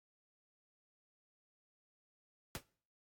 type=noise with exponential decay; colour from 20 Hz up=pink; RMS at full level=-37 dBFS; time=2.55-2.64 s; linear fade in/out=1 ms; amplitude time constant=18 ms; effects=noise-tail reverb RT60 0.5 s tail -23 dB re dry + AAC 64 kbps